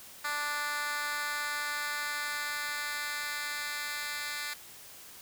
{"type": "tone with high-pass filter sweep", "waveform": "10% pulse", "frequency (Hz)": 293.7, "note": "D4", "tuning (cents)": 0, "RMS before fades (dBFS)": -35, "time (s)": [0.24, 4.54], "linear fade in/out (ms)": 10, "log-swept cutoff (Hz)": [1300, 2200], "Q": 1.3, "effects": ["white hiss -50 dBFS RMS until 5.21 s"]}